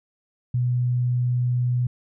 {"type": "tone", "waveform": "sine", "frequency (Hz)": 123.47, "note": "B2", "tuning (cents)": 0, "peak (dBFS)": -19, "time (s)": [0.54, 1.87], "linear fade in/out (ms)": 5, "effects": []}